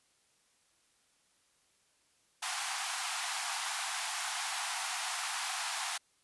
pink high-pass noise, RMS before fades -36 dBFS, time 2.42-5.98 s, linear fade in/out 10 ms, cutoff 710 Hz, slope 96 dB/octave, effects white hiss -71 dBFS RMS until 6.23 s + resampled to 24000 Hz

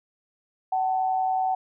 sine tone pair together, 753.6 / 884 Hz, F#5 / A5, +32 / +8 cents, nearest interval minor third, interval 276 cents, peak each -22 / -31 dBFS, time 0.72-1.55 s, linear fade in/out 5 ms, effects none

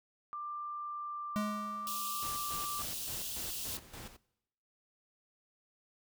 sine tone with pitch glide, 1186 to 1175.1 Hz, D6 to D6, +17 to +1 cents, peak -38 dBFS, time 0.33-2.82 s, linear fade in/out 0 ms, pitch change -16 cents, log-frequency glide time 0.76-2.46 s
square tone with exponential decay, 210.2 Hz, G#3, 21 cents sharp, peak -31 dBFS, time 1.36-2.38 s, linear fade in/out 0 ms, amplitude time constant 220 ms
white high-pass noise, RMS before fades -40 dBFS, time 1.87-3.77 s, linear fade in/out 0 ms, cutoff 2600 Hz, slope 96 dB/octave
pink noise with tremolo, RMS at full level -47 dBFS, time 2.22-4.17 s, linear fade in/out 10 ms, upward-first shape square, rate 3.5 Hz, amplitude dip 65%
effects noise-tail reverb RT60 0.9 s tail -23 dB re dry

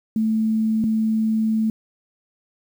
sine tone pair in turn, 220 / 220 Hz, A3 / A3, 0 / 0 cents, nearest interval unison, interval 0 cents, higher neither, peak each -17 dBFS, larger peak neither, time 0.16-0.84 / 0.84-1.7 s, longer second, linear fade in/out 2 ms, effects 8-bit

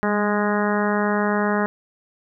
harmonic tone with a mistuned harmonic, 207.7 Hz, G#3, in tune, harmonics 1 / 2 / 3 / 4 / 5 / 6 / 7 / 8 / 9, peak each -22 / -25 / -27 / -28 / -29 / -30 / -30 / -31 / -32 dBFS, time 0.03-1.66 s, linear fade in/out 0 ms, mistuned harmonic 1, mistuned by -27 cents, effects none

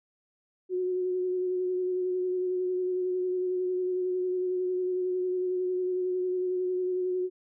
sine tone with vibrato, 365.8 Hz, F#4, 20 cents flat, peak -26 dBFS, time 0.69-7.3 s, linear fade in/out 50 ms, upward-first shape sine, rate 11 Hz, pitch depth 20 cents each way, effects none

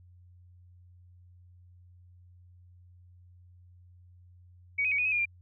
sine tone with pitch steps, 2252 / 2516 / 2259 / 2476 / 2551 / 2424 / 2384 Hz, C#7 / D#7 / C#7 / D#7 / D#7 / D#7 / D7, +27 / +19 / +32 / -9 / +43 / -46 / +25 cents, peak -25 dBFS, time 4.78-5.256 s, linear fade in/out 10 ms, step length 68 ms, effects added 89 Hz sine -53 dBFS peak until 5.41 s

